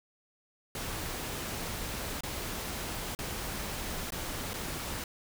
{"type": "noise with dropouts", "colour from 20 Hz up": "pink", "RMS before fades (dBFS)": -37, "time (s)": [0.75, 5.04], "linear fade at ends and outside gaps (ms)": 2, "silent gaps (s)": [[2.208, 2.234], [3.15, 3.189], [4.105, 4.121], [4.534, 4.539]], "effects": []}